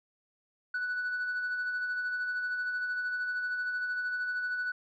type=tone with tremolo; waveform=sine; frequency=1483 Hz; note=F#6; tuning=4 cents sharp; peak=-27 dBFS; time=0.74-4.72 s; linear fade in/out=5 ms; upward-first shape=sine; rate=13 Hz; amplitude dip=40%; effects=tanh soft clip ceiling -28 dBFS